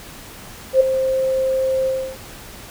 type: tone with ADSR envelope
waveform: sine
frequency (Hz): 526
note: C5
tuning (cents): +9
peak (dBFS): -6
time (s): 0.73-2.18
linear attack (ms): 74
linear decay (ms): 8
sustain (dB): -10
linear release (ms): 320
effects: pink hiss -38 dBFS RMS until 2.7 s